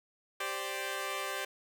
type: chord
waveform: 10% pulse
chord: G suspended fourth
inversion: none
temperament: equal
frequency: 392 / 523.3 / 587.3 Hz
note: G4 / C5 / D5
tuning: 0 / 0 / 0 cents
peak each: -31 dBFS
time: 0.4-1.45 s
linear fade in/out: 5 ms
effects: none